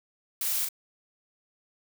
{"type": "noise with echo", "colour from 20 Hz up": "blue", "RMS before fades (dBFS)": -30, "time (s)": [0.41, 0.65], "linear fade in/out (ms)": 2, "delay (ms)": 38, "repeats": 1, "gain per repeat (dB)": -3, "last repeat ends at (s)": 0.688, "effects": []}